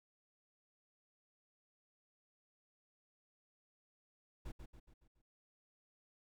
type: noise with echo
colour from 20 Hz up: brown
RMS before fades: -45 dBFS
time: 4.45-4.52 s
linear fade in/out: 10 ms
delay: 140 ms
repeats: 5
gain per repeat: -6 dB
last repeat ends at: 5.22 s
effects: none